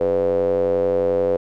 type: tone with band-pass filter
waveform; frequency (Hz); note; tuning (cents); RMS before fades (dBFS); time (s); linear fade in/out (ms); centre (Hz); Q
square; 45.68; F#1; -21; -19; 0-1.37; 10; 490; 9.1
effects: none